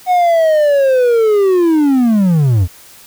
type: linear sweep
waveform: triangle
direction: down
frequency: 739 to 80.6 Hz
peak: -6 dBFS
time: 0.06-2.68 s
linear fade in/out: 50 ms
effects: white hiss -40 dBFS RMS until 3.06 s